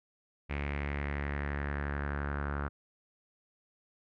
sawtooth tone with low-pass filter sweep, 71.5 Hz, D2, 46 cents flat, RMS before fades -35 dBFS, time 0.49-2.69 s, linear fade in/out 20 ms, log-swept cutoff 2300 to 1400 Hz, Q 4.6, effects none

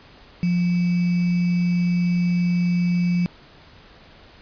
sine tone with sample-and-hold, 176.1 Hz, F3, 15 cents sharp, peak -17 dBFS, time 0.43-3.26 s, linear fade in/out 0 ms, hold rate 2450 Hz, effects pink hiss -48 dBFS RMS until 4.41 s + resampled to 11025 Hz

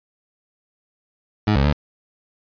20% pulse tone with pitch steps, 105.5 / 68.8 / 73.8 Hz, G#2 / C#2 / D2, +28 / -12 / +9 cents, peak -10 dBFS, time 1.47-1.728 s, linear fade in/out 5 ms, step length 86 ms, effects resampled to 11025 Hz

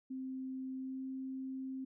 sine tone with pitch glide, 261.6 to 263.6 Hz, C4 to C4, 0 to +13 cents, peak -39 dBFS, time 0.1-1.85 s, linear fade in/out 10 ms, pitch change +13 cents, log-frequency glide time 0.75-1.04 s, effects none

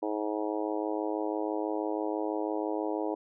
harmonic tone, 106.1 Hz, G#2, 38 cents sharp, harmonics 3 / 4 / 5 / 6 / 7 / 8 / 9, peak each -33 / -35 / -37 / -39 / -40 / -41 / -42 dBFS, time 0.02-3.15 s, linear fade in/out 10 ms, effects none

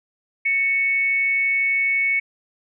sine tone with frequency modulation, 2217 Hz, C#7, in tune, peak -17 dBFS, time 0.45-2.2 s, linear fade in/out 10 ms, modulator 398 Hz, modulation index 0.21, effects none

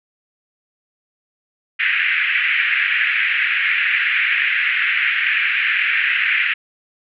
white band-pass noise, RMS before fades -18 dBFS, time 1.79-6.54 s, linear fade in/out 10 ms, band 1600 to 2600 Hz, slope 48 dB/octave, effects none

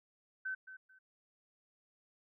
sine tone with echo, 1529 Hz, G6, 44 cents flat, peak -36 dBFS, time 0.45-0.55 s, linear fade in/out 10 ms, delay 220 ms, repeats 2, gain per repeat -12 dB, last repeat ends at 0.99 s, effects none

